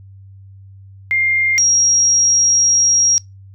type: tone pair in turn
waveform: sine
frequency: 2111 / 5636 Hz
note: C7 / F8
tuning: +15 / +15 cents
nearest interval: octave + perfect fourth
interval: 1700 cents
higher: second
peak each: -13 / -10 dBFS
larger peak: second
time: 1.11-1.58 / 1.58-3.18 s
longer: second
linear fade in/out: 0 ms
effects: noise-tail reverb RT60 0.2 s tail -23 dB re dry + added 97 Hz sine -37 dBFS peak until 3.54 s